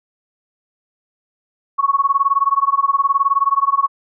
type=tone with tremolo; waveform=sine; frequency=1108.7 Hz; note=C#6; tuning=in tune; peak=-9 dBFS; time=1.78-3.88 s; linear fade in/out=20 ms; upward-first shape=sine; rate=19 Hz; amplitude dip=95%; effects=none